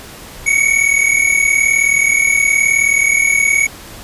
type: tone pair together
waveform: square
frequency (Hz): 2212 / 2251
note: C#7 / C#7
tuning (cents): -4 / +26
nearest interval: unison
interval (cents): 30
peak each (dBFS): -14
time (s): 0.46-3.67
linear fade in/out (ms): 10
effects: pink hiss -34 dBFS RMS until 4.03 s + resampled to 32000 Hz